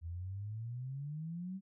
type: exponential sweep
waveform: sine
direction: up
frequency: 81 to 196 Hz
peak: -39 dBFS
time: 0.01-1.61 s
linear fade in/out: 50 ms
effects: none